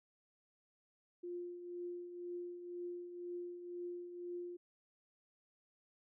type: tone with tremolo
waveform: sine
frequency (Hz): 351.7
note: F4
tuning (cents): +12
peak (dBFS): -40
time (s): 1.23-4.57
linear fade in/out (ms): 10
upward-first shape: triangle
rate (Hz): 2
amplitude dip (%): 60
effects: none